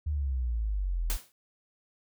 sine exponential sweep, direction down, 77.78 to 38.34 Hz, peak -27 dBFS, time 0.06-1.17 s, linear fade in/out 10 ms
white noise with exponential decay, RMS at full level -31 dBFS, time 1.1-1.32 s, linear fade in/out 0 ms, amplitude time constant 47 ms
effects none

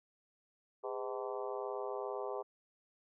harmonic tone with a mistuned harmonic, 127.5 Hz, C3, 44 cents flat, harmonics 3 / 4 / 5 / 6 / 7 / 8 / 9, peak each -41 / -43 / -45 / -47 / -48 / -49 / -50 dBFS, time 0.83-2.43 s, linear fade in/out 20 ms, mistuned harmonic 3, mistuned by +110 cents, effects none

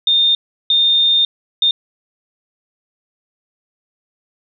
sine tone bursts at uneven times, 3638 Hz, A#7, 43 cents flat, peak -10 dBFS, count 3, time 0.07-0.35 / 0.7-1.25 / 1.62-1.71 s, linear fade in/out 2 ms, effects none

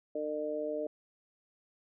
harmonic tone, 151.3 Hz, D#3, 48 cents flat, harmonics 2 / 3 / 4, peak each -40 / -37 / -35 dBFS, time 0.15-0.87 s, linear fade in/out 5 ms, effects none

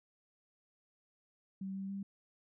sine tone with pitch steps, 192.6 / 193.9 / 197.1 Hz, G3 / G3 / G3, -30 / -19 / +10 cents, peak -38 dBFS, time 1.61-2.03 s, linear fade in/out 5 ms, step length 140 ms, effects none

